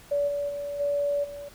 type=tone with level steps; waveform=sine; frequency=574 Hz; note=D5; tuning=40 cents flat; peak=-22 / -26 / -30 / -23 / -36 dBFS; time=0.11-1.49 s; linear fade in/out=10 ms; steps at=0.27 / 0.48 / 0.79 / 1.23 s; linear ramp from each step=20 ms; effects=pink hiss -51 dBFS RMS until 1.54 s